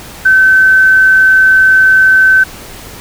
sine tone, 1533 Hz, G6, 39 cents flat, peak -3 dBFS, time 0.25-2.44 s, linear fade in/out 10 ms, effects pink hiss -30 dBFS RMS until 3 s

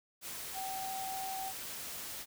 sine tone in noise, 766 Hz, G5, 40 cents flat, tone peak -38 dBFS, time 0.53-1.53 s, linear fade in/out 50 ms, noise white, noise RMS -43 dBFS, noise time 0.21-2.26 s, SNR +2 dB, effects none

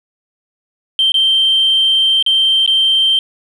sine tone with dropouts, 3136 Hz, G7, in tune, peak -8 dBFS, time 0.99-3.19 s, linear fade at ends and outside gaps 1 ms, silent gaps 1.12-1.142 / 2.226-2.263 / 2.662-2.676 s, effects tanh soft clip ceiling -5 dBFS + 8-bit

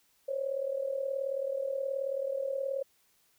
sine tone with amplitude modulation, 543 Hz, C#5, 36 cents flat, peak -27 dBFS, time 0.28-2.83 s, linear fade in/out 10 ms, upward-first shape sine, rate 38.7 Hz, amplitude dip 75%, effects white hiss -69 dBFS RMS until 3.38 s

